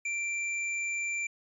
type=tone; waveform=square; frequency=2355 Hz; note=D7; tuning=4 cents sharp; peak=-31 dBFS; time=0.05-1.27 s; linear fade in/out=5 ms; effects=resampled to 24000 Hz